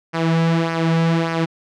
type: tone with flanger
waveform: sawtooth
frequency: 164.81 Hz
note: E3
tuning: in tune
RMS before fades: -18 dBFS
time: 0.13-1.46 s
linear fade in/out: 20 ms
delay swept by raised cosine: 0.26 to 3.36 ms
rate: 1.7 Hz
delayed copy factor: -0.6
effects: low-pass 4000 Hz 12 dB/octave